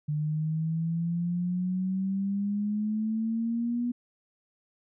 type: exponential sweep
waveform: sine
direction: up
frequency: 149 to 243.8 Hz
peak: -26 dBFS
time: 0.08-3.92 s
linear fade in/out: 10 ms
effects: none